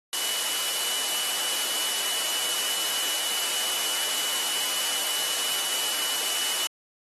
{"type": "tone in noise", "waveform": "sine", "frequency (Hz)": 2960, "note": "F#7", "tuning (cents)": 0, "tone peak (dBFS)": -32, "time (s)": [0.13, 6.67], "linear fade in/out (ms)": 0, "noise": "white", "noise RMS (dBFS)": -28, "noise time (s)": [0.13, 6.67], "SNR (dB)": -7, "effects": ["high-pass 400 Hz 12 dB/octave", "AAC 32 kbps"]}